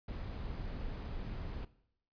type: noise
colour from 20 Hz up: brown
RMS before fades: -41 dBFS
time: 0.08-1.65 s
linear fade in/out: 5 ms
effects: noise-tail reverb RT60 0.7 s tail -18 dB re dry + resampled to 11025 Hz